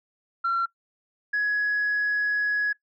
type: tone pair in turn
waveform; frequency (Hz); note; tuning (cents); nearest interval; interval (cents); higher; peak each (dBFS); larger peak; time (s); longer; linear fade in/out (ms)
sine; 1364 / 1676.9; F6 / G#6; -41 / +16; major third; 357; second; -20; neither; 0.44-0.66 / 1.33-2.73; second; 10
effects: noise-tail reverb RT60 0.1 s tail -21 dB re dry + tanh soft clip ceiling -19 dBFS